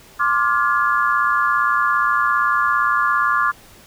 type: chord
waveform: sine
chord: D half-diminished seventh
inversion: third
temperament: just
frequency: 1057.2 / 1174.7 / 1409.6 / 1691.5 Hz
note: C6 / D6 / F6 / Ab6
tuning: +18 / 0 / +16 / +31 cents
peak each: -22 / -18 / -20 / -23 dBFS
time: 0.19-3.52 s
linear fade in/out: 20 ms
effects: pink hiss -46 dBFS RMS until 3.86 s